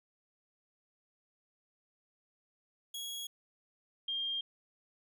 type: tone pair in turn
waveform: sawtooth / sine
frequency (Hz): 3322 / 3207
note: G#7 / G7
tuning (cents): 0 / +39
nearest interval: minor second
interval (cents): 61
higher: first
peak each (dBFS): -36 / -33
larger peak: second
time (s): 2.94-3.27 / 4.08-4.41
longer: neither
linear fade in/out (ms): 5
effects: none